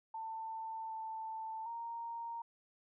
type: tone with pitch steps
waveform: sine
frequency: 892 / 886 / 929 Hz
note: A5 / A5 / A#5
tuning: +23 / +12 / -6 cents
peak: -40 dBFS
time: 0.14-2.42 s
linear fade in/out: 5 ms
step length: 760 ms
effects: none